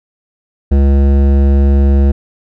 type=tone with hard clipping; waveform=sine; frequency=69.3 Hz; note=C#2; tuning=in tune; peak=-8 dBFS; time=0.71-2.12 s; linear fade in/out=10 ms; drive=14 dB; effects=none